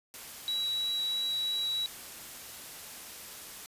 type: tone in noise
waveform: sine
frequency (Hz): 3899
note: B7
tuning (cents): -23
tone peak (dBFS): -29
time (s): 0.48-1.86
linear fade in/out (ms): 0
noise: white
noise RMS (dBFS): -45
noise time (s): 0.14-3.66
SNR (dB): +13
effects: resampled to 32000 Hz